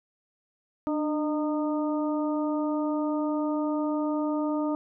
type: harmonic tone with a mistuned harmonic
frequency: 306.1 Hz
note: D#4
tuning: 28 cents flat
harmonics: 1 / 2 / 3 / 4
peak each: -26 / -32 / -36 / -38 dBFS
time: 0.87-4.75 s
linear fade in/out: 0 ms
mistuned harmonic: 1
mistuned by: -43 cents
effects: none